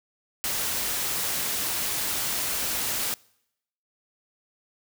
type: noise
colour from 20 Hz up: white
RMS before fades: -28 dBFS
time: 0.44-3.14 s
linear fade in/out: 0 ms
effects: noise-tail reverb RT60 0.8 s tail -25 dB re dry